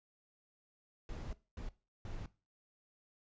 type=noise bursts at uneven times; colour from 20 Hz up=brown; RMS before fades=-43 dBFS; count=3; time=1.09-1.33 / 1.57-1.69 / 2.05-2.26 s; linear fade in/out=2 ms; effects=noise-tail reverb RT60 0.3 s tail -18 dB re dry + resampled to 16000 Hz